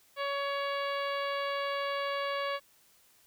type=harmonic tone with a mistuned harmonic; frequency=561 Hz; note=C#5; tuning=21 cents sharp; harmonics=1 / 2 / 3 / 4 / 5 / 6 / 7 / 8; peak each=-34 / -35 / -40 / -42 / -44 / -45 / -49 / -49 dBFS; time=0.16-2.6 s; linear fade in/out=50 ms; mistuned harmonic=8; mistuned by=+32 cents; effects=white hiss -64 dBFS RMS until 3.26 s